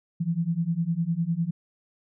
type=beating tone pair; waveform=sine; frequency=162.5 / 172.4 Hz; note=E3 / F3; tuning=-24 / -22 cents; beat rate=9.9 Hz; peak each=-27 / -26 dBFS; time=0.2-1.51 s; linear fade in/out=10 ms; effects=none